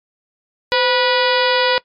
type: harmonic tone with a mistuned harmonic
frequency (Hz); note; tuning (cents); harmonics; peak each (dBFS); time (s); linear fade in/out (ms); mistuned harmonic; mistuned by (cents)
488.4; B4; -19; 1 / 2 / 3 / 4 / 5 / 6 / 7 / 8 / 9 / 10; -17 / -20 / -22 / -23 / -24 / -25 / -25 / -26 / -27 / -27; 0.72-1.78; 0; 1; +75
effects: noise-tail reverb RT60 0.1 s tail -20 dB re dry + MP3 64 kbps